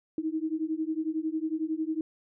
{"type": "beating tone pair", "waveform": "sine", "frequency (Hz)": [311.1, 322.1], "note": ["D#4", "E4"], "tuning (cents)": [0, -40], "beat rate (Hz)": 11, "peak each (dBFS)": -31, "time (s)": [0.18, 2.01], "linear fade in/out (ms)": 2, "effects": []}